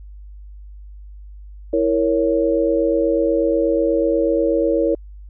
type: chord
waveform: sine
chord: A# diminished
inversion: second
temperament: equal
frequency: 329.6 / 466.2 / 554.4 Hz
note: E4 / A#4 / C#5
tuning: 0 / 0 / 0 cents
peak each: -19 dBFS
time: 1.73-4.95 s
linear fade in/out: 5 ms
effects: added 50 Hz sine -35 dBFS peak until 5.29 s